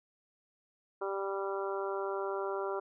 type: harmonic tone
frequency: 196 Hz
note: G3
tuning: in tune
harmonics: 2 / 3 / 4 / 5 / 6 / 7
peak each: -35 / -40 / -43 / -42 / -44 / -43 dBFS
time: 1.01-2.8 s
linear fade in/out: 10 ms
effects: none

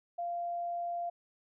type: tone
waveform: sine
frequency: 693 Hz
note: F5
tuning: 14 cents flat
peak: -33 dBFS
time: 0.18-1.1 s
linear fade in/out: 10 ms
effects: none

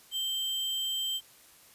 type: tone with sample-and-hold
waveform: sine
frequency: 3136 Hz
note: G7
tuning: in tune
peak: -29 dBFS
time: 0.11-1.21 s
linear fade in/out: 50 ms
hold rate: 11025 Hz
effects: white hiss -57 dBFS RMS until 1.74 s + resampled to 32000 Hz

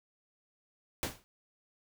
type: noise with exponential decay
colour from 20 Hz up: pink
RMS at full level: -31 dBFS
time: 1.03-1.24 s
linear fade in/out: 0 ms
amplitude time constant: 44 ms
effects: none

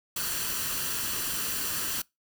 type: noise with comb filter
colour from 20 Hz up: white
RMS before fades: -31 dBFS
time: 0.16-2.02 s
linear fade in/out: 5 ms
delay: 0.68 ms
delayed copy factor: +0.55
effects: noise-tail reverb RT60 0.2 s tail -24 dB re dry

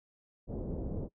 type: low-pass noise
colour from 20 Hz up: pink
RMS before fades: -37 dBFS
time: 0.47-1.09 s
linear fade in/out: 50 ms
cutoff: 530 Hz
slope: 24 dB/octave
effects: noise-tail reverb RT60 0.1 s tail -21 dB re dry

